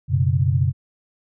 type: chord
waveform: sine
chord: F# suspended fourth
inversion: none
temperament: equal with one note detuned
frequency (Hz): 92.5 / 123.9 / 138.59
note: F#2 / B2 / C#3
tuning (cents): 0 / +6 / 0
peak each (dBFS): -20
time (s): 0.08-0.73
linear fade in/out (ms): 50
effects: none